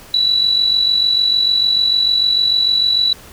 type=tone with amplitude modulation; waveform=sine; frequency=3942 Hz; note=B7; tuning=4 cents flat; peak=-9 dBFS; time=0.14-3.13 s; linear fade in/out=2 ms; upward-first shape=sine; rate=46.7 Hz; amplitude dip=55%; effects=pink hiss -40 dBFS RMS until 3.32 s